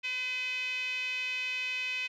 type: tone with band-pass filter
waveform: 5% pulse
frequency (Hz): 507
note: B4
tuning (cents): +45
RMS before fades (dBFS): -34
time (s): 0.03-2.08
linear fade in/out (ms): 20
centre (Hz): 2500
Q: 6.2
effects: none